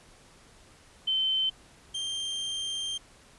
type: tone pair in turn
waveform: sine / 40% pulse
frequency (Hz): 3082 / 3169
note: G7 / G7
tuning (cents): -30 / +18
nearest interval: unison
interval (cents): 48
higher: second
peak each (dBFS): -24 / -30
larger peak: first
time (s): 1.07-1.5 / 1.94-2.98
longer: second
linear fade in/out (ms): 10
effects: pink hiss -56 dBFS RMS until 3.38 s + resampled to 24000 Hz